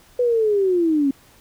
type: linear sweep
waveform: sine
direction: down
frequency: 498.5 to 267.3 Hz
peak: -15 dBFS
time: 0.19-1.11 s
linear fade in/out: 5 ms
effects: pink hiss -52 dBFS RMS until 1.4 s